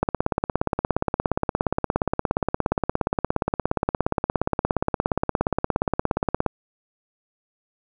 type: click train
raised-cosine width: 1 ms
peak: -6 dBFS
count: 111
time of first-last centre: 0.03-6.463 s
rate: 17.1 Hz
effects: none